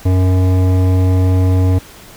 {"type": "tone with hard clipping", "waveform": "sine", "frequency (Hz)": 92.5, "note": "F#2", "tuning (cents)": 0, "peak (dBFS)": -11, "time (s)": [0.05, 1.79], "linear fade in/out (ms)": 10, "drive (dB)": 14, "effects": ["pink hiss -38 dBFS RMS until 2.16 s"]}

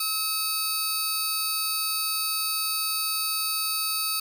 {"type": "tone pair together", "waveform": "15% pulse", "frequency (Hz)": [1284, 4576], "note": ["E6", "D8"], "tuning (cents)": [-46, -46], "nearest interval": "octave + minor seventh", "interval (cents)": 2200, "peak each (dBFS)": [-24, -20], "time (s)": [0, 4.2], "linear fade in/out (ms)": 5, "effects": []}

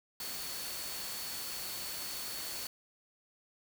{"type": "tone in noise", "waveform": "sine", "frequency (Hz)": 4435, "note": "C#8", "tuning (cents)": 0, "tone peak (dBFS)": -45, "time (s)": [0.2, 2.67], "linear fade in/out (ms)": 2, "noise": "white", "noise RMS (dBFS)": -41, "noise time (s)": [0.2, 2.67], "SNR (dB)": -7, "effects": []}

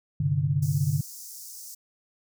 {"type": "chord", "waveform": "sine", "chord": "G suspended fourth", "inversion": "none", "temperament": "equal", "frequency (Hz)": [98, 130.81, 146.83], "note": ["G2", "C3", "D3"], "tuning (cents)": [0, 0, 0], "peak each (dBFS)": [-30, -27, -24], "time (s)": [0.2, 1.01], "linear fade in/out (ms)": 5}
{"type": "high-pass noise", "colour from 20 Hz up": "pink", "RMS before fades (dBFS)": -42, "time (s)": [0.62, 1.75], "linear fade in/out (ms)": 10, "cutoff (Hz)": 5200, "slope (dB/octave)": 48}
{"effects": []}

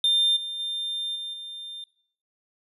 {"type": "tone with level steps", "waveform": "triangle", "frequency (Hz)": 3600, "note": "A7", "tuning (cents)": 39, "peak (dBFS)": [-17, -29, -26, -30, -34], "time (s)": [0.04, 1.84], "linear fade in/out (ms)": 2, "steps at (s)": [0.36, 0.59, 1.15, 1.33], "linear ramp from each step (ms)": 10, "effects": ["noise-tail reverb RT60 0.6 s tail -19 dB re dry", "resampled to 32000 Hz"]}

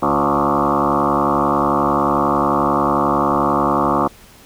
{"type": "tone with frequency modulation", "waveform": "sine", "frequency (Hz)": 714, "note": "F5", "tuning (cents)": 38, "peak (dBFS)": -13, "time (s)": [0.02, 4.08], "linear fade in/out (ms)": 10, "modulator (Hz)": 71.2, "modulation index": 7.4, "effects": ["pink hiss -45 dBFS RMS until 4.45 s"]}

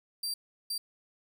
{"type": "tone bursts at uneven times", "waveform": "sawtooth", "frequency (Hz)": 4705, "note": "D8", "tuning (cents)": 2, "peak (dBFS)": -29, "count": 2, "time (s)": [[0.23, 0.34], [0.7, 0.78]], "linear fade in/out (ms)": 5, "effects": []}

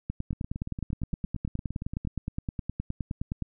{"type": "two click trains", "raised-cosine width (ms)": 5, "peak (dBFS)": [-22, -18], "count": [16, 33], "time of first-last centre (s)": [[0.33, 2.05], [0.1, 3.423]], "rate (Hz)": [8.72, 9.63], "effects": []}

